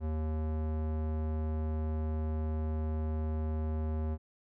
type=tone with low-pass filter; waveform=square; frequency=78.1 Hz; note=D#2; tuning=7 cents sharp; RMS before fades=-33 dBFS; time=0-4.18 s; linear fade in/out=50 ms; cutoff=840 Hz; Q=0.66; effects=none